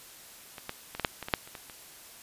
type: clicks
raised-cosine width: 0.3 ms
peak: -25 / -18 / -22 / -16 / -8 / -21 / -20 / -6 / -30 / -24 / -28 dBFS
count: 11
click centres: 0.582 / 0.694 / 0.95 / 0.997 / 1.048 / 1.227 / 1.285 / 1.338 / 1.475 / 1.552 / 1.698 s
effects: white hiss -50 dBFS RMS until 2.22 s + resampled to 32000 Hz